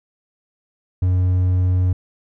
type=tone; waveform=triangle; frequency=91.3 Hz; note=F#2; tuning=23 cents flat; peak=-12 dBFS; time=1.02-1.93 s; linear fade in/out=5 ms; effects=none